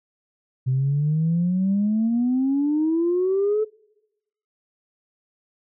sine exponential sweep, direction up, 127 to 438.1 Hz, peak -17 dBFS, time 0.66-3.65 s, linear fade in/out 20 ms, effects noise-tail reverb RT60 0.9 s tail -24 dB re dry + tanh soft clip ceiling -14 dBFS

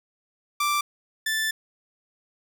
sawtooth tone pair in turn, 1174.7 / 1760.1 Hz, D6 / A6, 0 / 0 cents, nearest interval perfect fifth, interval 700 cents, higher second, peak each -18 / -20 dBFS, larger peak first, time 0.6-0.81 / 1.26-1.51 s, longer second, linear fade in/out 5 ms, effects none

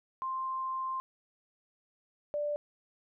sine tone pair in turn, 1049 / 588.7 Hz, C6 / D5, +4 / +4 cents, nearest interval minor seventh, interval 1000 cents, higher first, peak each -32 / -30 dBFS, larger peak second, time 0.22-1 / 2.34-2.56 s, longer first, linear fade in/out 0 ms, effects none

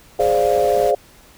pink noise, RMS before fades -33 dBFS, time 0.19-0.92 s, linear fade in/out 20 ms
sine chord, D half-diminished seventh, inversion second, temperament equal, 415.3 / 523.3 / 587.3 / 698.5 Hz, Ab4 / C5 / D5 / F5, 0 / 0 / 0 / 0 cents, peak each -19 dBFS, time 0.19-0.95 s, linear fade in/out 5 ms
effects pink hiss -48 dBFS RMS until 1.37 s

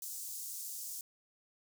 pink high-pass noise, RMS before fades -43 dBFS, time 0.02-1.01 s, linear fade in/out 2 ms, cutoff 6200 Hz, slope 24 dB/octave, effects none

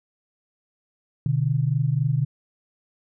sine tone pair together, 125.46 / 149.2 Hz, B2 / D3, +28 / +28 cents, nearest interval minor third, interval 300 cents, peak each -22 dBFS, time 1.26-2.25 s, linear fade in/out 2 ms, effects none

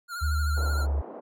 square tone with vibrato, 1400 Hz, F6, 4 cents sharp, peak -33 dBFS, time 0.08-0.87 s, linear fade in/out 50 ms, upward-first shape sine, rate 13 Hz, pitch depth 54 cents each way
sine tone with pitch glide, 75 to 70.79 Hz, D2 to C#2, +37 to +37 cents, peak -23 dBFS, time 0.21-1.02 s, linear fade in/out 20 ms, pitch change -100 cents, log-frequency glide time 0.4-0.9 s
white band-pass noise, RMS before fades -41 dBFS, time 0.56-1.21 s, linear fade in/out 20 ms, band 250 to 810 Hz, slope 24 dB/octave
effects none

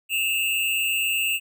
square tone pair together, 2622 / 2802 Hz, E7 / F7, -10 / +5 cents, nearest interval minor second, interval 115 cents, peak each -25 dBFS, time 0.09-1.4 s, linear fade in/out 50 ms, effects none

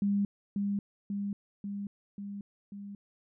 sine tone with echo, 201.3 Hz, G3, 46 cents sharp, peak -25 dBFS, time 0.02-0.25 s, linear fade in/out 2 ms, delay 540 ms, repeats 5, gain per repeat -3 dB, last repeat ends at 2.95 s, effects none

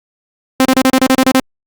sawtooth tone bursts, 261.6 Hz, C4, in tune, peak -3 dBFS, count 10, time 0.6-1.398 s, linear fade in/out 0 ms, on 51 ms, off 32 ms, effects Opus 48 kbps

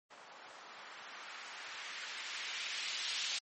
violet noise with low-pass filter sweep, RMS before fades -44 dBFS, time 0.1-3.39 s, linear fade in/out 10 ms, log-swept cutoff 810 to 3600 Hz, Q 1.1, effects MP3 32 kbps

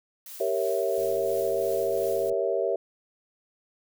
blue noise with tremolo, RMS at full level -41 dBFS, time 0.26-2.3 s, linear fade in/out 2 ms, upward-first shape triangle, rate 2.9 Hz, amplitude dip 45%
sine chord, G diminished seventh, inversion none, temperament equal, 392 / 466.2 / 554.4 / 659.3 Hz, G4 / Bb4 / Db5 / Fb5, 0 / 0 / 0 / 0 cents, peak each -29 dBFS, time 0.4-2.76 s, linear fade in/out 5 ms
click train, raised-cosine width 2 ms, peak -37 dBFS, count 153, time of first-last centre 0.98-2.325 s, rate 113 Hz
effects none

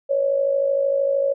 sine tone with amplitude modulation, 554.4 Hz, C#5, in tune, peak -14 dBFS, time 0.09-1.34 s, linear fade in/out 20 ms, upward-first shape sine, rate 53.1 Hz, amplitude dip 65%, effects none

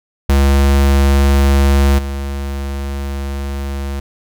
square tone with level steps, 69.3 Hz, C#2, in tune, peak -9 / -20 dBFS, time 0.29-4 s, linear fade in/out 5 ms, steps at 1.98 s, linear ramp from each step 10 ms, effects none

